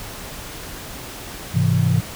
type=chord; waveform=sine; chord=Ab augmented; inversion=none; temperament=equal; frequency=103.83 / 130.81 / 164.81 Hz; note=Ab2 / C3 / E3; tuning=0 / 0 / 0 cents; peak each=-19 dBFS; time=1.54-2.01 s; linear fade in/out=10 ms; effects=pink hiss -34 dBFS RMS until 2.15 s